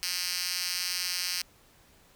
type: tone with high-pass filter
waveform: 5% pulse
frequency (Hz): 179.1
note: F3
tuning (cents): +44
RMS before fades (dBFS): -32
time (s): 0.03-1.42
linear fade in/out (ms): 0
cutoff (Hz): 3800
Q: 2.3
effects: pink hiss -60 dBFS RMS until 2.15 s